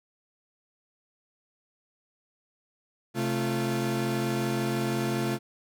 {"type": "tone cluster", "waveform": "35% pulse", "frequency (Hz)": [132.2, 218.9, 345.1], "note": ["C3", "A3", "F4"], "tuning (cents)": [18, -9, -21], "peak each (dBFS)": -29, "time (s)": [3.14, 5.39], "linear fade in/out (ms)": 50, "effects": []}